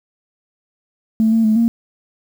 sine tone with pitch steps, 221.2 / 225.8 / 217.1 / 231.4 Hz, A3 / A3 / A3 / A#3, +9 / +45 / -23 / -13 cents, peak -10 dBFS, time 1.2-1.68 s, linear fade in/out 0 ms, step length 120 ms, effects tanh soft clip ceiling -6 dBFS + 7-bit

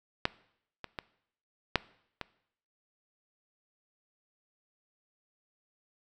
clicks, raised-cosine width 0.3 ms, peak -9 / -22 / -19 / -7 / -19 dBFS, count 5, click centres 0.254 / 0.843 / 0.988 / 1.757 / 2.213 s, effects noise-tail reverb RT60 0.7 s tail -20 dB re dry

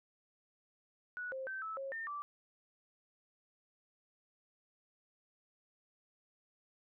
sine tone with pitch steps, 1470 / 528 / 1548 / 1306 / 543 / 1812 / 1165 Hz, F#6 / C5 / G6 / E6 / C#5 / A#6 / D6, -12 / +16 / -22 / -17 / -36 / -50 / -14 cents, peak -39 dBFS, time 1.17-2.22 s, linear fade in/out 0 ms, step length 150 ms, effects none

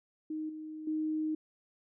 sine tone with level steps, 311.1 Hz, D#4, in tune, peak -34 / -40 / -30 dBFS, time 0.3-1.35 s, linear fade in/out 5 ms, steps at 0.49 / 0.87 s, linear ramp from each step 5 ms, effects none

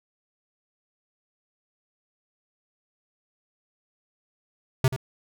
square tone with echo, 130.81 Hz, C3, in tune, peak -17 dBFS, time 4.84-4.88 s, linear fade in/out 2 ms, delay 83 ms, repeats 1, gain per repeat -11 dB, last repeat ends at 4.963 s, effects none

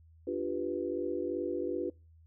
sine chord, G dominant seventh, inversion second, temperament equal, 293.7 / 349.2 / 392 / 493.9 Hz, D4 / F4 / G4 / B4, 0 / 0 / 0 / 0 cents, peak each -38 / -35 / -38 / -37 dBFS, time 0.27-1.9 s, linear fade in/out 5 ms, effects noise-tail reverb RT60 0.3 s tail -25 dB re dry + added 81 Hz sine -56 dBFS peak until 2.26 s

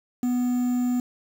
triangle tone with quantisation, 246.9 Hz, B3, in tune, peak -19 dBFS, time 0.23-1 s, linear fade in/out 2 ms, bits 7, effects none

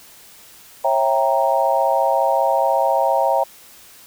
sine chord, C# diminished seventh, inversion none, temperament equal with one note detuned, 544.8 / 659.3 / 784 / 932.3 Hz, C#5 / E5 / G5 / Bb5, -30 / 0 / 0 / 0 cents, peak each -20 dBFS, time 0.84-3.44 s, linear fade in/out 10 ms, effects white hiss -45 dBFS RMS until 4.06 s

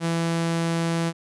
sawtooth tone, 166.7 Hz, E3, 20 cents sharp, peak -18 dBFS, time 0-1.13 s, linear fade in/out 50 ms, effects resampled to 24000 Hz

